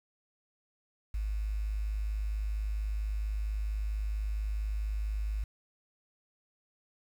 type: tone with quantisation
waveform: sine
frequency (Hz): 52.2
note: G#1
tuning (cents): +10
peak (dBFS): -30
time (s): 1.14-5.44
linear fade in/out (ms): 5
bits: 9
effects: none